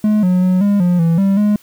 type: tone with pitch steps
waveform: triangle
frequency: 212.4 / 181.8 / 183.7 / 202.9 / 177.2 / 166 / 195.8 / 208.4 Hz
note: G#3 / F#3 / F#3 / G#3 / F3 / E3 / G3 / G#3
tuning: +39 / -30 / -12 / -40 / +25 / +12 / -2 / +6 cents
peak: -8 dBFS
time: 0.04-1.56 s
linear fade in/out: 2 ms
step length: 190 ms
effects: white hiss -48 dBFS RMS until 1.62 s